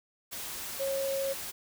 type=tone in noise; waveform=sine; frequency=545 Hz; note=C#5; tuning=29 cents flat; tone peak=-29 dBFS; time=0.79-1.34 s; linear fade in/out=20 ms; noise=white; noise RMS=-39 dBFS; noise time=0.31-1.52 s; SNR=+7 dB; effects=none